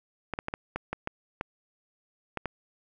clicks, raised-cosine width 0.5 ms, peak -16 dBFS, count 10, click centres 0.337 / 0.389 / 0.484 / 0.539 / 0.76 / 0.93 / 1.074 / 1.411 / 2.373 / 2.457 s, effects none

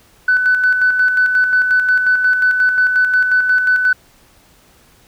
sine tone with tremolo, 1500 Hz, F#6, 23 cents sharp, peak -8 dBFS, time 0.28-3.93 s, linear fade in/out 5 ms, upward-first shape square, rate 5.6 Hz, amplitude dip 45%, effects tanh soft clip ceiling -4 dBFS + pink hiss -50 dBFS RMS until 5.07 s

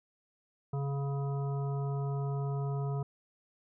harmonic tone with a mistuned harmonic, 140 Hz, C#3, 18 cents sharp, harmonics 1 / 3 / 5 / 7 / 9, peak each -31 / -41 / -45 / -48 / -50 dBFS, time 0.73-3.03 s, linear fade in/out 5 ms, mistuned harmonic 1, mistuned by -23 cents, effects none

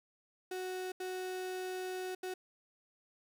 35% pulse tone bursts at uneven times, 370 Hz, F#4, in tune, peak -36 dBFS, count 3, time 0.51-0.92 / 1-2.15 / 2.23-2.34 s, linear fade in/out 5 ms, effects none

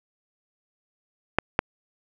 clicks, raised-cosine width 0.5 ms, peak -3 dBFS, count 2, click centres 1.386 / 1.591 s, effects none

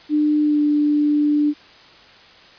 sine tone with pitch glide, 300 to 295.7 Hz, D4 to D4, +37 to +12 cents, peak -14 dBFS, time 0.09-1.54 s, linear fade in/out 50 ms, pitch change -25 cents, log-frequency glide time 0.42-0.6 s, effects white hiss -46 dBFS RMS until 2.58 s + resampled to 11025 Hz

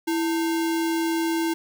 sine tone with sample-and-hold, 329.6 Hz, E4, in tune, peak -21 dBFS, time 0.07-1.54 s, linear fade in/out 10 ms, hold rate 1225 Hz, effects none

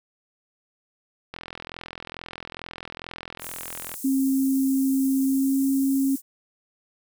click train, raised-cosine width 0.3 ms, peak -19 dBFS, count 111, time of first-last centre 1.34-3.94 s, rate 42.3 Hz
pink high-pass noise, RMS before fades -37 dBFS, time 3.39-6.22 s, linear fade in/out 50 ms, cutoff 7800 Hz, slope 24 dB/octave
sine tone with pitch glide, 267.9 to 270.7 Hz, C4 to C#4, +41 to -41 cents, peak -19 dBFS, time 4.04-6.16 s, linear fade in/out 10 ms, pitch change +18 cents, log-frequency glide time 5.25-5.57 s
effects none

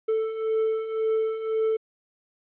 triangle beating tone pair, 440 / 441.9 Hz, A4 / A4, 0 / +7 cents, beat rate 1.9 Hz, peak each -28 / -22 dBFS, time 0.08-1.77 s, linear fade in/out 10 ms, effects resampled to 8000 Hz + 10-bit

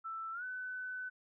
sine tone with pitch glide, 1326 to 1505.7 Hz, E6 to F#6, +10 to +30 cents, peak -39 dBFS, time 0.04-1.1 s, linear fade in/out 20 ms, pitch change +220 cents, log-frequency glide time 0.32-0.44 s, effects none

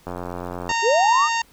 click train, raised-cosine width 1 ms, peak -16 dBFS, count 58, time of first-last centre 0.07-0.713 s, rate 88.6 Hz
harmonic tone, 921 Hz, A#5, 21 cents flat, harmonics 1 / 2 / 3 / 4 / 5 / 6 / 7 / 8, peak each -22 / -26 / -28 / -35 / -33 / -37 / -33 / -39 dBFS, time 0.69-1.42 s, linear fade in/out 5 ms
sine linear sweep, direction up, 379.3 to 1269 Hz, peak -15 dBFS, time 0.82-1.29 s, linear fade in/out 50 ms
effects pink hiss -54 dBFS RMS until 1.52 s

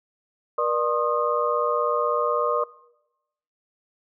sine tone cluster, 478.8 / 595 / 1067 / 1235 Hz, A#4 / D5 / C6 / D#6, +46 / +22 / +34 / -13 cents, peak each -26 dBFS, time 0.58-2.64 s, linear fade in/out 5 ms, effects noise-tail reverb RT60 0.9 s tail -21 dB re dry

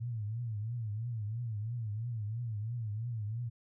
sine tone with vibrato, 112 Hz, A2, 31 cents sharp, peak -34 dBFS, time 0-3.5 s, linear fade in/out 20 ms, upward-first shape triangle, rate 3 Hz, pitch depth 170 cents each way, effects none

